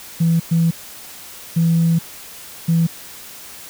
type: tone bursts at uneven times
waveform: sine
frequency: 166 Hz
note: E3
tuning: 12 cents sharp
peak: -11 dBFS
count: 4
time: 0.2-0.4 / 0.51-0.71 / 1.56-1.99 / 2.68-2.87 s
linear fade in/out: 10 ms
effects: tanh soft clip ceiling -8 dBFS + white hiss -37 dBFS RMS until 3.69 s